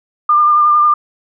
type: tone with vibrato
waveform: sine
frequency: 1200 Hz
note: D6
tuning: 37 cents sharp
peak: -7 dBFS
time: 0.29-0.94 s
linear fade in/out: 5 ms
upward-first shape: sine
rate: 11 Hz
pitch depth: 20 cents each way
effects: none